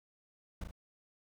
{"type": "noise with echo", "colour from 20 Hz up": "brown", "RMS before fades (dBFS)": -38, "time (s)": [0.61, 0.64], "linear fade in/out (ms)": 5, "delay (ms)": 36, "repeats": 2, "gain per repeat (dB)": -5, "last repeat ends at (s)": 0.712, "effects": []}